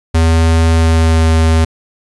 square tone with pitch glide, 81.8 to 80.77 Hz, E2 to E2, -13 to -35 cents, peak -8 dBFS, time 0.14-1.65 s, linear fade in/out 10 ms, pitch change -22 cents, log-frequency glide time 0.69-1.32 s, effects resampled to 24000 Hz + 8-bit

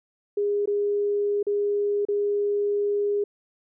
sine tone with dropouts, 409.2 Hz, G#4, 26 cents flat, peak -21 dBFS, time 0.37-3.24 s, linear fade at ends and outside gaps 5 ms, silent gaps 0.658-0.674 / 1.429-1.467 / 2.052-2.085 s, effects none

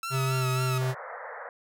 sawtooth tone with vibrato, 1318.5 Hz, E6, in tune, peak -28 dBFS, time 0.03-0.78 s, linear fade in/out 2 ms, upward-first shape sine, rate 3.7 Hz, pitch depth 66 cents each way
square tone with pitch glide, 132.4 to 129.15 Hz, C3 to C3, +21 to -22 cents, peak -26 dBFS, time 0.1-0.95 s, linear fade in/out 50 ms, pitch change -43 cents, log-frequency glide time 0.25-0.44 s
pink band-pass noise, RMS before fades -40 dBFS, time 0.81-1.49 s, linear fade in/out 2 ms, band 470 to 2000 Hz, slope 96 dB/octave
effects none

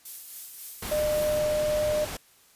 violet noise with tremolo, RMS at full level -36 dBFS, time 0.05-1.39 s, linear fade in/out 5 ms, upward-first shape sine, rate 3.7 Hz, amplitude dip 40%
pink noise, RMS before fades -35 dBFS, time 0.82-2.17 s, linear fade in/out 5 ms
sine tone, 605 Hz, D#5, 49 cents flat, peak -23 dBFS, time 0.91-2.05 s, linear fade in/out 10 ms
effects white hiss -59 dBFS RMS until 2.55 s + resampled to 32000 Hz

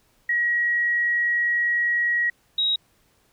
sine tone pair in turn, 1905 / 3810 Hz, A#6 / A#7, +37 / +37 cents, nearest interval octave, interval 1200 cents, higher second, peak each -19 dBFS, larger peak neither, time 0.29-2.3 / 2.58-2.76 s, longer first, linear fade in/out 5 ms, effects pink hiss -63 dBFS RMS until 3.32 s

